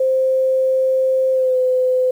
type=tone with pitch glide; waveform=sine; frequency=523.3 to 509.9 Hz; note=C5 to C5; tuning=0 to -45 cents; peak=-13 dBFS; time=0-2.11 s; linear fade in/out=5 ms; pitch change=-45 cents; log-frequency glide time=1.32-1.57 s; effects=8-bit